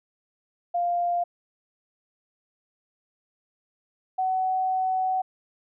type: tone pair in turn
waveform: sine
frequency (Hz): 698.5 / 750.3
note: F5 / F#5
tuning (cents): 0 / +24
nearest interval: minor second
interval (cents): 124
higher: second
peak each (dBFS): -22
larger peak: neither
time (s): 0.74-1.24 / 4.18-5.22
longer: second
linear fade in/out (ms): 10
effects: none